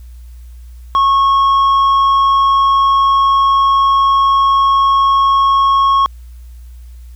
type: tone with tanh clipping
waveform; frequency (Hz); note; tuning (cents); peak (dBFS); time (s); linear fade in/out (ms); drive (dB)
sine; 1096; C#6; -20; -9; 0.95-6.06; 0; 5
effects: added 60 Hz sine -31 dBFS peak until 7.15 s + white hiss -54 dBFS RMS until 7.15 s